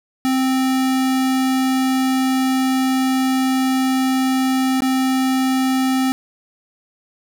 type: tone with dropouts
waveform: square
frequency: 261.6 Hz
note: C4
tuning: in tune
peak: -16 dBFS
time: 0.25-6.12 s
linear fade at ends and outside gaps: 0 ms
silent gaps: 4.805-4.821 s
effects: none